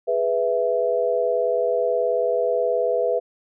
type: chord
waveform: sine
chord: E major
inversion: first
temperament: equal with one note detuned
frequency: 415.3 / 493.9 / 662.7 Hz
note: G#4 / B4 / E5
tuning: 0 / 0 / +9 cents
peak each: -26 / -21 / -23 dBFS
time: 0.07-3.2 s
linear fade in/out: 20 ms
effects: none